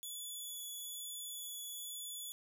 10% pulse tone with vibrato, 3424 Hz, A7, 48 cents flat, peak -36 dBFS, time 0.03-2.32 s, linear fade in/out 0 ms, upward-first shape triangle, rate 1.1 Hz, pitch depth 9 cents each way, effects none

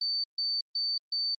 sine tone bursts, 4558 Hz, C#8, 47 cents sharp, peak -27 dBFS, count 4, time 0.01-1.35 s, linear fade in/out 5 ms, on 230 ms, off 140 ms, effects Opus 32 kbps

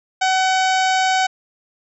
harmonic tone, 754 Hz, F#5, 32 cents sharp, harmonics 1 / 2 / 3 / 4 / 5 / 6 / 7 / 8 / 9 / 10, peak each -16 / -22 / -26 / -28 / -30 / -32 / -33 / -34 / -35 / -36 dBFS, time 0.21-1.27 s, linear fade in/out 10 ms, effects none

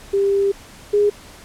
sine tone pair in turn, 396.7 / 412.2 Hz, G4 / G#4, +21 / -13 cents, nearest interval minor second, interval 66 cents, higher second, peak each -14 / -12 dBFS, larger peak second, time 0.13-0.52 / 0.93-1.1 s, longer first, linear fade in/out 10 ms, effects pink hiss -42 dBFS RMS until 1.44 s + low-pass 11000 Hz 12 dB/octave

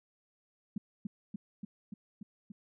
sine tone with echo, 204.7 Hz, G#3, 25 cents flat, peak -31 dBFS, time 0.76-0.78 s, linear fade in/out 5 ms, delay 290 ms, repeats 6, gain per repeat -2 dB, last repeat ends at 2.52 s, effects none

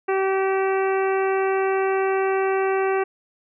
harmonic tone, 384.9 Hz, G4, 32 cents flat, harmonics 1 / 2 / 3 / 4 / 5 / 6 / 7, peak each -20 / -26 / -30 / -32 / -34 / -36 / -37 dBFS, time 0.08-3.04 s, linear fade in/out 10 ms, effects none

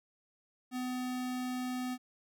square tone, 252 Hz, B3, 35 cents sharp, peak -35 dBFS, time 0.71-1.98 s, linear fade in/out 50 ms, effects none

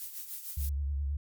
violet noise with tremolo, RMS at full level -38 dBFS, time 0-0.69 s, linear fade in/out 0 ms, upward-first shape triangle, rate 6.6 Hz, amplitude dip 65%
sine tone with vibrato, 70.6 Hz, C#2, 32 cents sharp, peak -29 dBFS, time 0.57-1.17 s, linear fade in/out 5 ms, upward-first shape sine, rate 9.5 Hz, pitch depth 66 cents each way
effects MP3 96 kbps

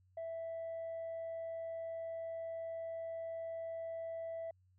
sine tone, 659.3 Hz, E5, in tune, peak -38 dBFS, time 0.17-4.51 s, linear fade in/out 5 ms, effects tanh soft clip ceiling -38 dBFS + added 92 Hz sine -67 dBFS peak until 4.78 s

